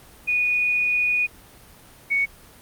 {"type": "tone pair in turn", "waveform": "sine", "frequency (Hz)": [2465, 2225], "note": ["D#7", "C#7"], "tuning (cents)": [-17, 6], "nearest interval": "major second", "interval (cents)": 177, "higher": "first", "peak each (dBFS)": -18, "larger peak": "neither", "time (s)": [[0.27, 1.27], [2.1, 2.26]], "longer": "first", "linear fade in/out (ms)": 20, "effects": ["pink hiss -48 dBFS RMS until 2.61 s", "Opus 32 kbps"]}